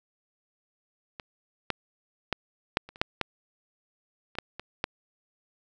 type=clicks; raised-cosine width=0.3 ms; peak=-22 / -10 / -10 / -6 / -28 / -30 / -7 / -10 / -30 / -11 / -21 / -10 dBFS; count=12; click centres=1.198 / 1.703 / 2.327 / 2.771 / 2.89 / 2.959 / 3.015 / 3.213 / 4.353 / 4.386 / 4.596 / 4.841 s; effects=none